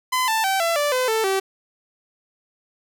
sawtooth tone with pitch steps, 1018 / 886.2 / 771.5 / 671.6 / 584.7 / 509 / 443.1 / 385.7 Hz, C6 / A5 / G5 / E5 / D5 / C5 / A4 / G4, -48 / +12 / -28 / +32 / -8 / -48 / +12 / -28 cents, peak -15 dBFS, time 0.12-1.4 s, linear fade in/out 10 ms, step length 160 ms, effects none

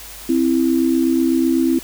sine tone pair together, 261.6 / 329.6 Hz, C4 / E4, 0 / 0 cents, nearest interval major third, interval 400 cents, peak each -16 dBFS, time 0.29-1.79 s, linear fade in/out 5 ms, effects added 50 Hz sine -42 dBFS peak until 1.83 s + white hiss -36 dBFS RMS until 1.83 s

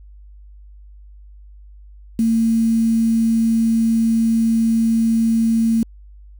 sine tone with quantisation, 226.7 Hz, A#3, 48 cents flat, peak -13 dBFS, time 2.19-5.83 s, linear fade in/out 2 ms, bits 6, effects added 50 Hz sine -39 dBFS peak until 6.39 s

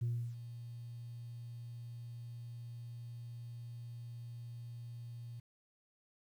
sine tone with ADSR envelope, 118.7 Hz, A#2, 32 cents sharp, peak -30 dBFS, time 0.01-5.4 s, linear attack 14 ms, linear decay 320 ms, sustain -14 dB, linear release 7 ms, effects tanh soft clip ceiling -30 dBFS + 11-bit

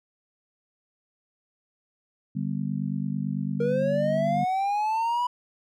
sine chord, G major, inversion second, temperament just, 147 / 196 / 245 Hz, D3 / G3 / B3, +2 / 0 / -14 cents, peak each -30 / -29 / -33 dBFS, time 2.35-4.45 s, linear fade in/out 10 ms
triangle linear sweep, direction up, 466.2 to 987.8 Hz, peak -21 dBFS, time 3.6-5.27 s, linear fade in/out 5 ms
effects none

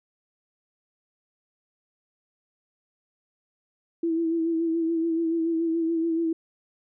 sine tone with vibrato, 329.6 Hz, E4, in tune, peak -22 dBFS, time 4.03-6.33 s, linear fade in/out 5 ms, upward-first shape sine, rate 7 Hz, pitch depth 35 cents each way, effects none

